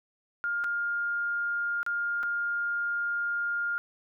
sine tone with dropouts, 1410 Hz, F6, 16 cents sharp, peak -27 dBFS, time 0.44-3.78 s, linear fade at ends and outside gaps 0 ms, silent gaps 0.639-0.643 / 1.83-1.864 / 2.23-2.234 s, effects none

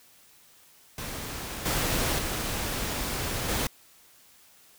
pink noise with level steps, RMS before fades -36 / -27 / -31 / -28 dBFS, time 0.98-3.67 s, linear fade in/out 2 ms, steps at 1.65 / 2.18 / 3.48 s, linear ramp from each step 10 ms, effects white hiss -57 dBFS RMS until 4.78 s

